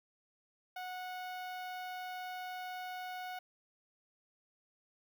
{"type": "tone with notch filter", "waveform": "sawtooth", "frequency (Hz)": 734, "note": "F#5", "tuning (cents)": -14, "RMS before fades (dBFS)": -43, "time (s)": [0.76, 3.39], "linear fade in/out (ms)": 5, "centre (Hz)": 8100, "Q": 0.55, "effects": ["12-bit"]}